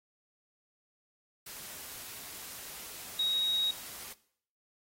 sine tone in noise, 3792 Hz, A#7, 29 cents sharp, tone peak -27 dBFS, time 3.19-3.71 s, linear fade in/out 5 ms, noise white, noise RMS -45 dBFS, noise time 1.46-4.13 s, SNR +15 dB, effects noise-tail reverb RT60 0.6 s tail -18 dB re dry + AAC 48 kbps

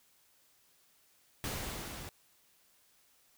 pink noise with level ramp, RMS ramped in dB -37 to -46 dBFS, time 1.44-2.09 s, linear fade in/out 0 ms, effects white hiss -68 dBFS RMS until 3.37 s

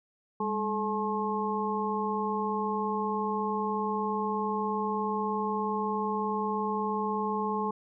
harmonic tone with a mistuned harmonic, 214.6 Hz, A3, 43 cents flat, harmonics 1 / 2 / 4 / 5, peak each -33 / -33 / -33 / -33 dBFS, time 0.4-7.71 s, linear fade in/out 5 ms, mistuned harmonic 1, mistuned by -91 cents, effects none

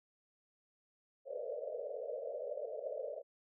white band-pass noise, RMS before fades -42 dBFS, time 1.25-3.23 s, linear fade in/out 50 ms, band 450 to 630 Hz, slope 96 dB/octave, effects none

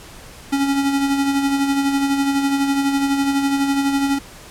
square tone with tremolo, 277.2 Hz, C#4, in tune, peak -15 dBFS, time 0.52-4.19 s, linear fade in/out 10 ms, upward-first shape sine, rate 12 Hz, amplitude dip 45%, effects pink hiss -40 dBFS RMS until 4.5 s + low-pass 12000 Hz 12 dB/octave

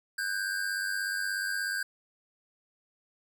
square tone pair together, 1503 / 1599.7 Hz, F#6 / G6, +27 / +35 cents, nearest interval minor second, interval 108 cents, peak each -36 / -32 dBFS, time 0.18-1.83 s, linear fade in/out 5 ms, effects none

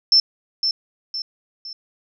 sine tone with echo, 5330 Hz, E8, 18 cents sharp, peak -10 dBFS, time 0.12-0.2 s, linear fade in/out 2 ms, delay 510 ms, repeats 3, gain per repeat -7 dB, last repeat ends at 1.73 s, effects none

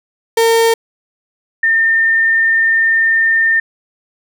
35% pulse / sine tone pair in turn, 456.5 / 1810.2 Hz, A#4 / A6, -36 / +49 cents, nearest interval 2 octaves, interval 2385 cents, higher second, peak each -7 / -9 dBFS, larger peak first, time 0.37-0.74 / 1.63-3.6 s, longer second, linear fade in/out 5 ms, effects none

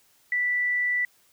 sine tone, 1970 Hz, B6, 5 cents flat, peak -22 dBFS, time 0.32-1.05 s, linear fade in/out 2 ms, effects white hiss -62 dBFS RMS until 1.32 s

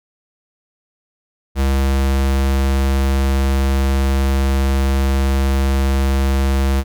square tone, 67.6 Hz, C#2, 43 cents flat, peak -14 dBFS, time 1.55-6.84 s, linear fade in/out 50 ms, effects none

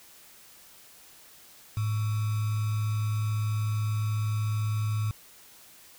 sine tone with sample-and-hold, 106.9 Hz, A2, 49 cents flat, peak -25 dBFS, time 1.77-5.11 s, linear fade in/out 0 ms, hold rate 1225 Hz, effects white hiss -53 dBFS RMS until 5.98 s

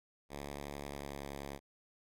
5% pulse tone with pitch glide, 71.3 to 70.08 Hz, C#2 to C#2, +49 to +19 cents, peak -31 dBFS, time 0.29-1.6 s, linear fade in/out 50 ms, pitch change -30 cents, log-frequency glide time 0.81-1.24 s, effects AAC 64 kbps

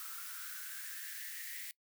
blue noise with high-pass filter sweep, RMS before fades -45 dBFS, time 0-1.71 s, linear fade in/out 0 ms, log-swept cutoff 1300 to 2000 Hz, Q 9.4, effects noise-tail reverb RT60 0.1 s tail -22 dB re dry

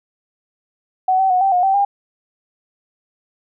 sine tone with pitch steps, 749 / 767 / 732 / 778 / 719 / 774 / 803 Hz, F#5 / G5 / F#5 / G5 / F#5 / G5 / G5, +21 / -38 / -19 / -13 / -50 / -22 / +41 cents, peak -12 dBFS, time 1.08-1.85 s, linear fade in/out 5 ms, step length 110 ms, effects none

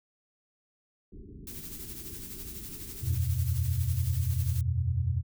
pink low-pass noise, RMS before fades -46 dBFS, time 1.12-3.17 s, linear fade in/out 5 ms, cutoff 420 Hz, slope 96 dB/octave
blue noise with tremolo, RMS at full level -41 dBFS, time 1.47-4.61 s, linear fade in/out 2 ms, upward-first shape sine, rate 12 Hz, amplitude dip 45%
sine chord, E suspended second, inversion none, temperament equal, 82.41 / 92.5 / 123.47 Hz, E2 / F#2 / B2, 0 / 0 / 0 cents, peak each -30 dBFS, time 3.01-5.23 s, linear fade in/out 50 ms
effects none

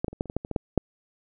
clicks, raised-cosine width 2 ms, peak -12 / -16 / -27 / -11 / -28 / -21 / -12 / -21 / -18 / -10 / -6 dBFS, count 11, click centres 0.045 / 0.082 / 0.13 / 0.209 / 0.257 / 0.299 / 0.366 / 0.449 / 0.513 / 0.562 / 0.777 s, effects none

